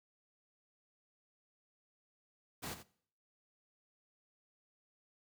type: noise with echo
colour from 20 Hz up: pink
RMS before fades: -42 dBFS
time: 2.62-2.75 s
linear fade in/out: 20 ms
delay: 85 ms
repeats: 1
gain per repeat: -11 dB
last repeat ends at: 2.835 s
effects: noise-tail reverb RT60 0.6 s tail -21 dB re dry + high-pass 80 Hz 12 dB/octave